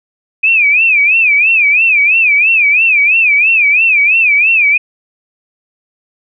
sine tone with vibrato, 2480 Hz, D#7, 6 cents flat, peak -6 dBFS, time 0.43-4.78 s, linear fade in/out 10 ms, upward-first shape sine, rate 3 Hz, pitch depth 160 cents each way, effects none

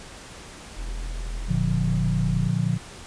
triangle tone, 40.98 Hz, E1, 9 cents flat, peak -26 dBFS, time 0.75-2.5 s, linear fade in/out 50 ms
sine chord, Bb major, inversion none, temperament equal with one note detuned, 116.54 / 146.83 / 176.24 Hz, Bb2 / D3 / F3, 0 / 0 / +16 cents, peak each -25 dBFS, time 1.48-2.78 s, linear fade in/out 20 ms
effects pink hiss -42 dBFS RMS until 3.06 s + resampled to 22050 Hz

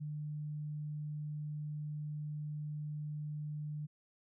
sine tone, 150 Hz, D3, 37 cents sharp, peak -38 dBFS, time 0-3.87 s, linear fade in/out 20 ms, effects none

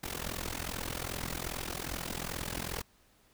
pink noise with amplitude modulation, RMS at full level -34 dBFS, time 0.03-2.82 s, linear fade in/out 10 ms, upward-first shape sine, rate 42.5 Hz, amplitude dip 90%, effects pink hiss -66 dBFS RMS until 3.33 s

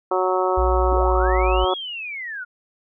harmonic tone, 185 Hz, F#3, in tune, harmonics 2 / 3 / 4 / 5 / 6 / 7, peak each -22 / -24 / -25 / -26 / -27 / -27 dBFS, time 0.11-1.74 s, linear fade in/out 5 ms
sine tone with pitch glide, 60.1 to 55.11 Hz, B1 to A1, -46 to +3 cents, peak -19 dBFS, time 0.57-1.65 s, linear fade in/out 10 ms, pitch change -151 cents, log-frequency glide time 1.01-1.51 s
sine linear two-way sweep, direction up then down, 220 to 3405 to 1397 Hz, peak -28 dBFS, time 0.91-2.45 s, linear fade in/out 20 ms, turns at 1.72 s
effects none

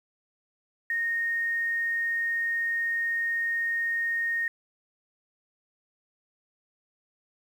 sine tone with quantisation, 1852 Hz, A#6, 12 cents flat, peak -25 dBFS, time 0.9-4.48 s, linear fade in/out 2 ms, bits 9, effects none

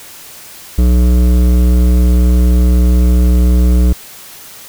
triangle tone with hard clipping, 60.8 Hz, B1, 26 cents flat, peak -8 dBFS, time 0.78-3.93 s, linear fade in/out 5 ms, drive 17 dB, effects white hiss -34 dBFS RMS until 4.68 s

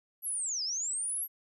sine linear two-way sweep, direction down then up, 11840 to 4813 to 11840 Hz, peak -31 dBFS, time 0.22-1.28 s, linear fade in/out 50 ms, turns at 0.63 s, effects none

